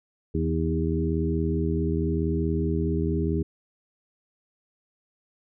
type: harmonic tone with a mistuned harmonic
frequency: 80.9 Hz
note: E2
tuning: 32 cents flat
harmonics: 1 / 2 / 3 / 4 / 5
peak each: -27 / -28 / -31 / -30 / -30 dBFS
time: 0.34-3.43 s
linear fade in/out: 10 ms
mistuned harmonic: 4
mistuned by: -20 cents
effects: none